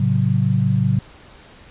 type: chord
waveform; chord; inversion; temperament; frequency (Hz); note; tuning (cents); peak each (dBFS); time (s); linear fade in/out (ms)
sine; F# minor; first; equal with one note detuned; 110 / 135.5 / 185; A2 / C#3 / F#3; 0 / -39 / 0; -19 / -18 / -20; 0-0.99; 5
effects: pink hiss -45 dBFS RMS until 1.7 s + resampled to 8000 Hz